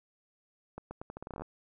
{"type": "accelerating click train", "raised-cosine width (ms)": 1, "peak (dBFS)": -27, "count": 14, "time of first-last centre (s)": [0.78, 1.42], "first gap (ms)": 130, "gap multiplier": 0.81, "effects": []}